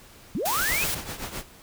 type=linear sweep; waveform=sine; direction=up; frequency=151.2 to 2600 Hz; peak=-25 dBFS; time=0.35-0.84 s; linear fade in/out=0 ms
type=noise; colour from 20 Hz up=white; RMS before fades=-28 dBFS; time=0.45-0.95 s; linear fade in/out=10 ms
type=noise with tremolo; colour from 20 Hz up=pink; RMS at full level=-32 dBFS; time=0.56-1.45 s; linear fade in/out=50 ms; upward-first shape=triangle; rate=7.7 Hz; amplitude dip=75%
effects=pink hiss -50 dBFS RMS until 1.62 s